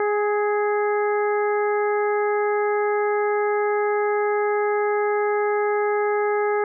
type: harmonic tone with a mistuned harmonic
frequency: 415.3 Hz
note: G#4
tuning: in tune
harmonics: 1 / 2 / 3 / 4 / 5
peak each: -20 / -26 / -30 / -32 / -34 dBFS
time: 0-6.64 s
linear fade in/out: 2 ms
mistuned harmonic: 3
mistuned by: +23 cents
effects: none